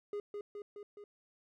triangle tone with echo, 411.3 Hz, G#4, 17 cents flat, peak -34 dBFS, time 0.13-0.2 s, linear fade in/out 2 ms, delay 210 ms, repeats 4, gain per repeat -3 dB, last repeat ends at 1.04 s, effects none

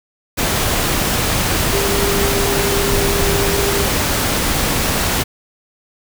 sine tone in noise, 399.5 Hz, G4, 33 cents sharp, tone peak -19 dBFS, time 1.72-3.86 s, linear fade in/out 20 ms, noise pink, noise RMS -17 dBFS, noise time 0.37-5.24 s, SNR -5 dB, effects none

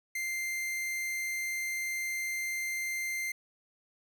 45% pulse tone, 2093 Hz, C7, in tune, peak -32 dBFS, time 0.15-3.32 s, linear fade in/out 5 ms, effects none

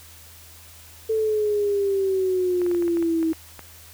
sine exponential sweep, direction down, 444 to 320.6 Hz, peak -19 dBFS, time 1.09-3.33 s, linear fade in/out 10 ms
clicks, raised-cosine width 0.5 ms, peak -23 dBFS, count 11, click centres 2.617 / 2.664 / 2.714 / 2.748 / 2.824 / 2.88 / 2.971 / 3.026 / 3.229 / 3.332 / 3.593 s
effects added 82 Hz sine -49 dBFS peak until 3.93 s + white hiss -47 dBFS RMS until 3.93 s

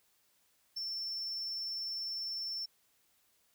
triangle tone, 5390 Hz, E8, 38 cents sharp, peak -35 dBFS, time 0.76-2.66 s, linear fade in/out 10 ms, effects white hiss -72 dBFS RMS until 3.54 s

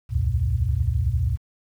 sine tone cluster, 65.2 / 76.4 / 91.5 / 119.2 Hz, C2 / D#2 / F#2 / A#2, -5 / -31 / -19 / +39 cents, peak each -25 dBFS, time 0.09-1.38 s, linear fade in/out 50 ms, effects 9-bit

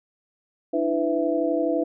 sine tone cluster, 300.7 / 332.6 / 499.8 / 663 Hz, D4 / E4 / B4 / E5, +41 / +16 / +21 / +10 cents, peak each -26 dBFS, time 0.73-1.84 s, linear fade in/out 10 ms, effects none

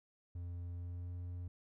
triangle tone with pitch glide, 87.31 to 88.43 Hz, F2 to F2, 0 to +22 cents, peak -39 dBFS, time 0.35-1.48 s, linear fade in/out 5 ms, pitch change +22 cents, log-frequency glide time 0.73-1.14 s, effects none

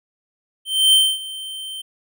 square tone with ADSR envelope, 3112 Hz, G7, 13 cents flat, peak -10 dBFS, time 0.65-1.82 s, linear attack 280 ms, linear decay 250 ms, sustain -19 dB, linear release 11 ms, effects none

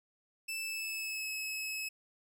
sawtooth tone with pitch glide, 2642 to 2579 Hz, E7 to E7, +3 to -39 cents, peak -33 dBFS, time 0.48-1.89 s, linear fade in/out 10 ms, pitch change -42 cents, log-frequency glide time 0.59-1.29 s, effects none

